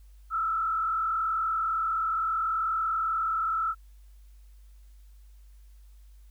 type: tone with frequency modulation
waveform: sine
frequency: 1318.5 Hz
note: E6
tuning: in tune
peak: -25 dBFS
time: 0.3-3.75 s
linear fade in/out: 50 ms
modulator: 40.7 Hz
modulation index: 1
effects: added 50 Hz sine -49 dBFS peak until 6.3 s + white hiss -69 dBFS RMS until 6.3 s